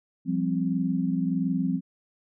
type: chord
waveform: sine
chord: F suspended second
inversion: none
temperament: equal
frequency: 174.61 / 196 / 261.6 Hz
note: F3 / G3 / C4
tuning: 0 / 0 / 0 cents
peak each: -27 / -29 / -27 dBFS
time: 0.25-1.81 s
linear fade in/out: 50 ms
effects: none